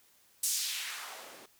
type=noise with band-pass filter sweep; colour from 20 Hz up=blue; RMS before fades=-37 dBFS; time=0.43-1.46 s; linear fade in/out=5 ms; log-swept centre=8100 to 280 Hz; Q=1.3; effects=white hiss -65 dBFS RMS until 1.59 s